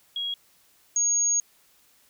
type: tone pair in turn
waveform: sine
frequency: 3300 / 6600 Hz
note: G#7 / G#8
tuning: -12 / -12 cents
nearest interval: octave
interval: 1200 cents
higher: second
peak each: -27 / -20 dBFS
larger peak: second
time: 0.16-0.34 / 0.96-1.4 s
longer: second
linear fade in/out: 2 ms
effects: white hiss -61 dBFS RMS until 2.09 s